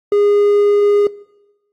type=tone; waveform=triangle; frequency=410 Hz; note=G#4; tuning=22 cents flat; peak=-8 dBFS; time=0.12-1.07 s; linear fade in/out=2 ms; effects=noise-tail reverb RT60 1.0 s tail -21 dB re dry + AAC 48 kbps